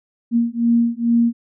sine beating tone pair, 233.1 / 235.4 Hz, A#3 / A#3, 0 / +17 cents, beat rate 2.3 Hz, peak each -17 dBFS, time 0.31-1.33 s, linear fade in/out 50 ms, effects none

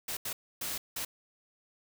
white noise bursts at uneven times, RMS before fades -36 dBFS, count 4, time 0.08-0.17 / 0.25-0.33 / 0.61-0.78 / 0.96-1.05 s, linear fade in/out 5 ms, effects none

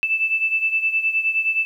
sine beating tone pair, 2637 / 2646.6 Hz, E7 / E7, 0 / +6 cents, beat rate 9.6 Hz, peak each -19 / -24 dBFS, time 0.03-1.65 s, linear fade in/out 0 ms, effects 9-bit

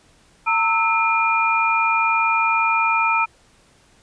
sine tone cluster, 910 / 1309 / 2412 Hz, A#5 / E6 / D7, -42 / -13 / +46 cents, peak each -20 dBFS, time 0.46-3.26 s, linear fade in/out 20 ms, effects pink hiss -55 dBFS RMS until 4.02 s + resampled to 22050 Hz

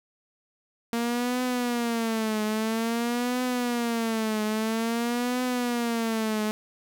sawtooth tone with vibrato, 231.8 Hz, A#3, 10 cents flat, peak -21 dBFS, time 0.93-6.51 s, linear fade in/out 0 ms, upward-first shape triangle, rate 0.5 Hz, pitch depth 150 cents each way, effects none

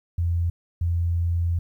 sine tone pair in turn, 85.4 / 85.4 Hz, F2 / F2, -38 / -38 cents, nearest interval unison, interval 0 cents, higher neither, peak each -20 dBFS, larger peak neither, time 0.18-0.5 / 0.81-1.59 s, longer second, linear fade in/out 5 ms, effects 10-bit

